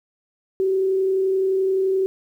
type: tone with frequency modulation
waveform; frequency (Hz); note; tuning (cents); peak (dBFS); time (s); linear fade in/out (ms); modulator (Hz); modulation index
sine; 381.8; G4; -46; -17; 0.6-2.06; 0; 31.6; 0.21
effects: 9-bit